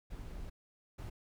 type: noise bursts at uneven times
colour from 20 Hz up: brown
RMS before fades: -44 dBFS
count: 2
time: 0.1-0.5 / 0.98-1.1 s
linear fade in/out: 10 ms
effects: none